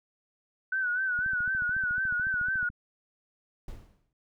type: tone with vibrato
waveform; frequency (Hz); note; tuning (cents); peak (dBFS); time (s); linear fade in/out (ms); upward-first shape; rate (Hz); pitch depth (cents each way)
sine; 1498; F#6; +21; -26; 0.72-2.69; 5; sine; 4; 69
type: click train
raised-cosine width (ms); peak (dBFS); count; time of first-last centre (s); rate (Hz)
5; -33; 22; 1.19-2.701; 13.9
type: noise with exponential decay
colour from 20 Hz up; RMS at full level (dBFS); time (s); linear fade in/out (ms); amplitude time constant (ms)
brown; -39; 3.68-4.13; 2; 96
effects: none